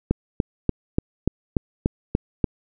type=click train; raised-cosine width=3 ms; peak=-5 dBFS; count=9; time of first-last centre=0.11-2.442 s; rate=3.43 Hz; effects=none